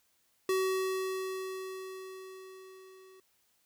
square tone with level ramp, 377.9 Hz, F#4, 37 cents sharp, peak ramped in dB -27 to -55 dBFS, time 0.49-3.2 s, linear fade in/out 2 ms, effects white hiss -72 dBFS RMS until 3.65 s

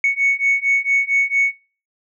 sine beating tone pair, 2217 / 2221.4 Hz, C#7 / C#7, 0 / +3 cents, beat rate 4.4 Hz, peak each -17 dBFS, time 0.04-1.52 s, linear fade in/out 2 ms, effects noise-tail reverb RT60 0.4 s tail -23 dB re dry + tanh soft clip ceiling -9 dBFS

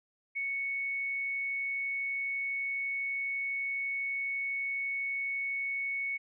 sine tone, 2217 Hz, C#7, in tune, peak -31 dBFS, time 0.35-6.18 s, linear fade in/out 20 ms, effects none

